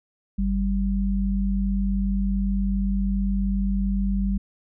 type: tone pair together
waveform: sine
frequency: 48.65 / 196 Hz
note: G1 / G3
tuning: -12 / 0 cents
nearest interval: 2 octaves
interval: 2412 cents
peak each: -23 dBFS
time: 0.38-4.38 s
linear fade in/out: 10 ms
effects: none